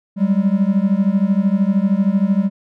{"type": "beating tone pair", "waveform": "triangle", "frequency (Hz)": [190, 203], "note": ["F#3", "G#3"], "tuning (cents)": [46, -39], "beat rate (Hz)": 13, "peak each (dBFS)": -14, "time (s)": [0.16, 2.5], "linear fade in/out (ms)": 50, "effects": []}